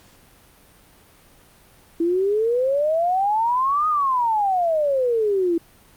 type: exponential two-way sweep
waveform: sine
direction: up then down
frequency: 328.2 to 1257 to 328.2 Hz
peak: -17 dBFS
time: 2-5.58 s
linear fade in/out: 5 ms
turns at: 3.88 s
effects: pink hiss -52 dBFS RMS until 5.96 s + Opus 48 kbps